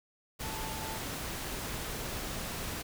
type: tone in noise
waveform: sine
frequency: 880 Hz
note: A5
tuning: in tune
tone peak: -43 dBFS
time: 0.42-0.98 s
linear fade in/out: 20 ms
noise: pink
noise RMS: -38 dBFS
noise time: 0.39-2.83 s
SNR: -8 dB
effects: none